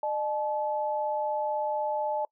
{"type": "tone pair together", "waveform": "sine", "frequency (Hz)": [606, 862], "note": ["D#5", "A5"], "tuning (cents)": [-46, -36], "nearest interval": "tritone", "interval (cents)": 610, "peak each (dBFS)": [-30, -29], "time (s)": [0.03, 2.25], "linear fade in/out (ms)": 2, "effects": ["noise-tail reverb RT60 0.1 s tail -26 dB re dry"]}